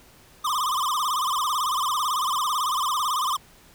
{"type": "tone with vibrato", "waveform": "square", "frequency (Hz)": 1120, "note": "C#6", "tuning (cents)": 18, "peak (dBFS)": -23, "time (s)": [0.44, 3.37], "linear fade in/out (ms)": 10, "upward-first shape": "sine", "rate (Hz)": 18, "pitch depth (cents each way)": 190, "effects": ["pink hiss -53 dBFS RMS until 3.74 s"]}